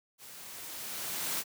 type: noise with level ramp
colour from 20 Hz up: white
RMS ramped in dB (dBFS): -50 to -32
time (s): 0.18-1.44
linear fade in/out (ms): 50
effects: high-pass 100 Hz 12 dB/octave